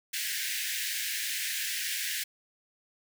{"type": "high-pass noise", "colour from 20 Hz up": "pink", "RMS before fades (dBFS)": -33, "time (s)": [0.13, 2.24], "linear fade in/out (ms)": 10, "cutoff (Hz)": 1600, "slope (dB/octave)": 96, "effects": []}